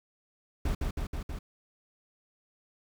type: noise with echo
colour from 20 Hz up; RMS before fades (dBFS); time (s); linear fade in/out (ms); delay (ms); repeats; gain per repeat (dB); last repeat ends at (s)
brown; -29; 0.65-0.75; 5; 160; 4; -2; 1.39
effects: none